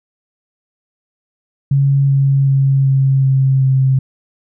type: tone with pitch steps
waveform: sine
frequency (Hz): 138.59 / 137.39 / 136.21 / 135.03 / 133.87 / 132.71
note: C#3 / C#3 / C#3 / C#3 / C3 / C3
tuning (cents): 0 / -15 / -30 / -45 / +40 / +25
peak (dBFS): -9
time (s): 1.71-3.99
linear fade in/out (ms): 5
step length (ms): 380
effects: none